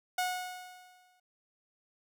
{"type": "tone with exponential decay", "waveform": "sawtooth", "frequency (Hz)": 730, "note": "F#5", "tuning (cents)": -24, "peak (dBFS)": -24, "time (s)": [0.18, 1.2], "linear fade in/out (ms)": 5, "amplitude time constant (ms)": 220, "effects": []}